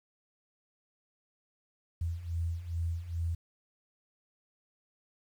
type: beating tone pair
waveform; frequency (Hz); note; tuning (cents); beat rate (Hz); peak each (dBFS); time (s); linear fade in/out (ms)
sine; 82.41 / 84.81; E2 / E2; 0 / +50; 2.4; -37 / -33; 2.01-3.35; 5
effects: 10-bit